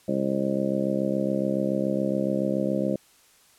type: harmonic tone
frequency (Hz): 67.1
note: C2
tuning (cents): +44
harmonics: 2 / 3 / 4 / 5 / 6 / 7 / 8 / 9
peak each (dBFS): -36 / -27 / -32 / -30 / -36 / -39 / -29 / -32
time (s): 0.08-2.96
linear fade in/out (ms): 5
effects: white hiss -58 dBFS RMS until 3.58 s + low-pass 12000 Hz 12 dB/octave